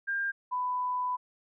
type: tone pair in turn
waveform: sine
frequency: 1600 / 996.8 Hz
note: G6 / B5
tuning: +35 / +16 cents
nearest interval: minor sixth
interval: 819 cents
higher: first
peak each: -28 dBFS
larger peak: neither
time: 0.07-0.32 / 0.51-1.17 s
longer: second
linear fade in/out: 20 ms
effects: none